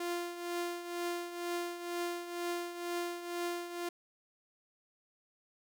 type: tone with tremolo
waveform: sawtooth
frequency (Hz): 347.8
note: F4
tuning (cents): -7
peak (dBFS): -29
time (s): 0-3.89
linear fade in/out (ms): 5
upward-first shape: triangle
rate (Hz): 2.1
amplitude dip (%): 70
effects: none